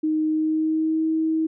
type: tone with pitch glide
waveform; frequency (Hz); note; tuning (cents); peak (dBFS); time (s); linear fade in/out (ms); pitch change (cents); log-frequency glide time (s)
sine; 311.1 to 318.9; D#4 to D#4; 0 to +43; -19; 0.03-1.47; 10; +43; 0.27-1.05
effects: none